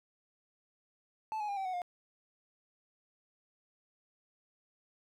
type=tone with pitch steps; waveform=triangle; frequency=873 / 837.9 / 804.3 / 771.9 / 740.9 / 711.1 Hz; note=A5 / G#5 / G5 / G5 / F#5 / F5; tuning=-14 / +15 / +44 / -27 / +2 / +31 cents; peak=-32 dBFS; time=1.32-1.818 s; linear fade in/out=0 ms; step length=83 ms; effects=none